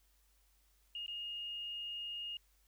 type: tone with dropouts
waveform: sine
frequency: 2848 Hz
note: F7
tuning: 33 cents sharp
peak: -40 dBFS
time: 0.95-2.37 s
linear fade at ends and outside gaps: 2 ms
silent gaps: 1.063-1.08 s
effects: added 50 Hz sine -70 dBFS peak until 2.67 s + white hiss -74 dBFS RMS until 2.67 s